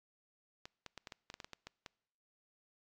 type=clicks; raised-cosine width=0.2 ms; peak=-29 dBFS; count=12; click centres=0.655 / 0.863 / 0.977 / 1.072 / 1.122 / 1.301 / 1.341 / 1.402 / 1.445 / 1.533 / 1.67 / 1.862 s; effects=noise-tail reverb RT60 0.9 s tail -26 dB re dry + AAC 64 kbps